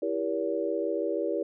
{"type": "chord", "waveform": "sine", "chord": "E diminished seventh", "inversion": "none", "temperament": "just", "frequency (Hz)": [329.6, 395.6, 474.7, 569.6], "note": ["E4", "G4", "Bb4", "Db5"], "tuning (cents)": [0, 16, 31, 47], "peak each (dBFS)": -32, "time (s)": [0.02, 1.43], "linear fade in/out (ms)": 5, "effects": []}